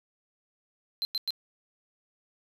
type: tone bursts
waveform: triangle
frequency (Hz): 4100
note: C8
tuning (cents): -36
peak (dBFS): -26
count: 3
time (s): 1.02-1.306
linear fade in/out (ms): 0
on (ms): 30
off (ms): 98
effects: none